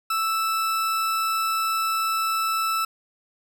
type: tone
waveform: 40% pulse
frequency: 1318.5 Hz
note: E6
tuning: in tune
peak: -21 dBFS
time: 0.1-2.85 s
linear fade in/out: 5 ms
effects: none